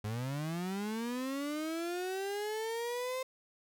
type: linear sweep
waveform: 35% pulse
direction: up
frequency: 102.1 to 523.3 Hz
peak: -33 dBFS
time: 0.04-3.23 s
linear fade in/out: 5 ms
effects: none